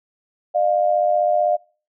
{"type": "tone pair together", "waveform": "sine", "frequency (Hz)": [607.3, 703], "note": ["D#5", "F5"], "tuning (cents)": [-42, 11], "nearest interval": "minor third", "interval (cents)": 253, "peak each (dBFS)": -18, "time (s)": [0.54, 1.57], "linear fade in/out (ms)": 20, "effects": ["noise-tail reverb RT60 0.4 s tail -24 dB re dry"]}